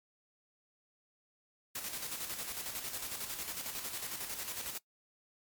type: noise with tremolo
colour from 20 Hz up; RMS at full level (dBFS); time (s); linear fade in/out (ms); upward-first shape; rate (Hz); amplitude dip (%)
white; -39; 1.75-4.78; 5; square; 11; 45
effects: noise-tail reverb RT60 0.1 s tail -21 dB re dry + MP3 96 kbps